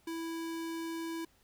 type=tone; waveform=square; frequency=329.6 Hz; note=E4; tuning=in tune; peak=-37 dBFS; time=0.07-1.25 s; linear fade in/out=5 ms; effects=pink hiss -68 dBFS RMS until 1.43 s